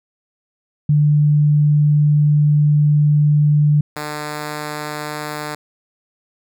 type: tone pair in turn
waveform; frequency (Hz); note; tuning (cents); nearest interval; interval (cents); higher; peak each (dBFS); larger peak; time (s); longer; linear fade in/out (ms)
sine / 5% pulse; 148.4 / 150.12; D3 / D3; +18 / +38; unison; 20; second; -10 / -13; first; 0.89-3.81 / 3.96-5.55; first; 5
effects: none